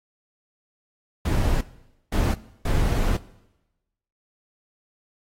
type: noise bursts at uneven times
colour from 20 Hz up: brown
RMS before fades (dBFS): -21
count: 3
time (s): 1.25-1.61 / 2.12-2.34 / 2.65-3.17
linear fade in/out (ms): 5
effects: noise-tail reverb RT60 1.0 s tail -19 dB re dry + AAC 48 kbps